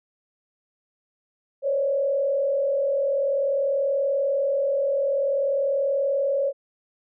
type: tone with frequency modulation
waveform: sine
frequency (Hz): 554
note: C#5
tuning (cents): -1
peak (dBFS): -20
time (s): 1.62-6.53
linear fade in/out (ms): 50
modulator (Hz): 40.5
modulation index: 0.71
effects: none